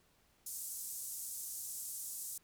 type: band-pass noise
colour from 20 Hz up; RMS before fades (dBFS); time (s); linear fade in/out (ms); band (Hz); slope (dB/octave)
pink; -44; 0.46-2.38; 5; 7200 to 14000; 24
effects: pink hiss -71 dBFS RMS until 2.43 s